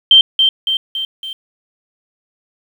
sine tone with echo, 3136 Hz, G7, in tune, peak -3 dBFS, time 0.11-0.21 s, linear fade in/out 2 ms, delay 280 ms, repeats 4, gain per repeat -5 dB, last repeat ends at 1.33 s, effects 7-bit

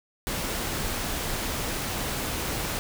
pink noise, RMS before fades -30 dBFS, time 0.27-2.79 s, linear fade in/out 0 ms, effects none

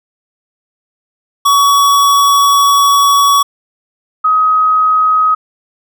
square / sine tone pair in turn, 1128 / 1262.8 Hz, C#6 / D#6, +30 / +25 cents, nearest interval major second, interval 195 cents, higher second, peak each -7 dBFS, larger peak neither, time 1.45-3.43 / 4.24-5.35 s, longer first, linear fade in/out 10 ms, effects none

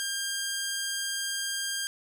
10% pulse tone, 1603 Hz, G6, 38 cents sharp, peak -21 dBFS, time 0-1.87 s, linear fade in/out 0 ms, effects none

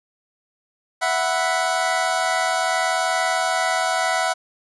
25% pulse chord, E suspended second, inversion none, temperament equal, 659.3 / 740 / 987.8 Hz, E5 / F#5 / B5, 0 / 0 / 0 cents, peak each -20 / -18 / -23 dBFS, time 1.01-4.34 s, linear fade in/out 20 ms, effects resampled to 24000 Hz

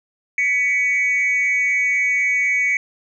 sine tone pair together, 1980 / 2248 Hz, B6 / C#7, +4 / +24 cents, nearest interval major second, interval 220 cents, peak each -20 / -15 dBFS, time 0.38-2.77 s, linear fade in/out 2 ms, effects tanh soft clip ceiling -12 dBFS

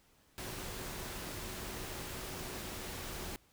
sine tone in noise, 370 Hz, F#4, in tune, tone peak -53 dBFS, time 0.38-3.36 s, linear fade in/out 0 ms, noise pink, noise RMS -43 dBFS, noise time 0.38-3.36 s, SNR -13 dB, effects pink hiss -68 dBFS RMS until 3.52 s

